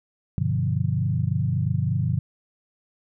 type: chord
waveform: sine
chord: G dominant seventh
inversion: none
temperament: equal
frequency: 98 / 123.47 / 146.83 / 174.61 Hz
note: G2 / B2 / D3 / F3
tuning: 0 / 0 / 0 / 0 cents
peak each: -26 / -25 / -26 / -29 dBFS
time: 0.38-2.19 s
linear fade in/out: 0 ms
effects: none